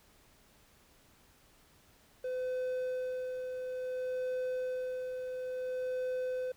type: tone with tremolo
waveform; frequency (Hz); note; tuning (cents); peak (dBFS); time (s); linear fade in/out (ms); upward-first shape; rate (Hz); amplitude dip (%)
triangle; 508; B4; +49; -30; 2.24-6.52; 5; sine; 0.58; 40
effects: pink hiss -64 dBFS RMS until 6.56 s